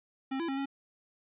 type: tone with pitch steps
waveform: square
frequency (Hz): 266.9 / 335.5 / 270.7 / 275.1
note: C4 / E4 / C#4 / C#4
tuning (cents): +35 / +31 / -41 / -13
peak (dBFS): -32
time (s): 0.31-0.658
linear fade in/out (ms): 10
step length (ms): 87
effects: resampled to 8000 Hz